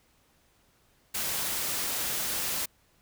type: noise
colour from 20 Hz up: white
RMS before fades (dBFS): -31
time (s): 1.14-2.66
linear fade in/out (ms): 10
effects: pink hiss -66 dBFS RMS until 3.01 s